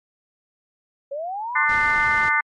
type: linear sweep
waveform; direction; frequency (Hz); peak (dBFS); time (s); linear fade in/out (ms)
sine; up; 538 to 1107; -26; 1.11-1.65; 10
type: harmonic tone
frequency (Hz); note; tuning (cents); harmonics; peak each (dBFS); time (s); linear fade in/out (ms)
297.5; D4; +22; 3 / 4 / 5 / 6 / 7; -26 / -24 / -23 / -24 / -21; 1.55-2.41; 10
type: noise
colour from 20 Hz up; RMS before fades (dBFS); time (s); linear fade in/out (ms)
pink; -35; 1.69-2.29; 2
effects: low-pass 5000 Hz 12 dB/octave + AAC 64 kbps